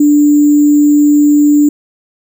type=tone with sample-and-hold; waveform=sine; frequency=293.7 Hz; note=D4; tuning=in tune; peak=-4 dBFS; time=0-1.69 s; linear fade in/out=5 ms; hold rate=7350 Hz; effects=none